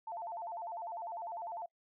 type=tone with vibrato; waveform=sine; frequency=784 Hz; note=G5; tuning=in tune; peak=-39 dBFS; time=0.07-1.66 s; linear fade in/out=5 ms; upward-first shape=square; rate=10 Hz; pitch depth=220 cents each way; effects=noise-tail reverb RT60 0.1 s tail -25 dB re dry